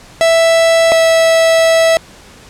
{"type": "tone pair in turn", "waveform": "45% pulse", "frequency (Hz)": [660, 654.7], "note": ["E5", "E5"], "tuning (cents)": [2, -12], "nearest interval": "unison", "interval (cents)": 14, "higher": "first", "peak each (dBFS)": -7, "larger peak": "neither", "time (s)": [[0.21, 0.92], [0.92, 1.97]], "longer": "second", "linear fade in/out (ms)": 0, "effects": ["pink hiss -39 dBFS RMS until 2.49 s", "low-pass 9000 Hz 12 dB/octave"]}